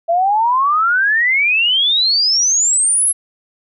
sine exponential sweep, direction up, 659.3 to 11175 Hz, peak -11 dBFS, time 0.08-3.13 s, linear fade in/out 20 ms, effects none

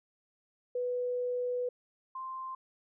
sine tone pair in turn, 493.9 / 1046.5 Hz, B4 / C6, 0 / 0 cents, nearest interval octave + minor second, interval 1300 cents, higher second, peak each -30 / -37 dBFS, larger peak first, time 0.75-1.69 / 2.15-2.55 s, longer first, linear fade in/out 5 ms, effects none

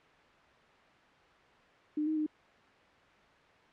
sine tone with pitch steps, 302 / 312.8 / 306.2 Hz, D4 / D#4 / D#4, +48 / +9 / -28 cents, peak -29 dBFS, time 1.97-2.264 s, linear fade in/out 5 ms, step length 98 ms, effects white hiss -60 dBFS RMS until 3.72 s + low-pass 2000 Hz 12 dB/octave

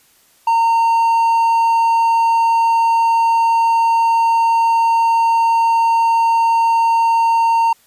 triangle tone, 917 Hz, A#5, 29 cents flat, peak -9 dBFS, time 0.47-7.73 s, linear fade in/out 5 ms, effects white hiss -53 dBFS RMS until 7.86 s + resampled to 32000 Hz

